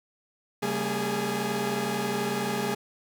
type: tone cluster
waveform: sawtooth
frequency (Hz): 136.2 / 196 / 227.3 / 410.5 / 843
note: C#3 / G3 / A#3 / G#4 / G#5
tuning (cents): -30 / 0 / -43 / -20 / +26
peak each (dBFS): -33 / -29 / -29 / -27 / -32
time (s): 0.62-2.75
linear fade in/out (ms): 10
effects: none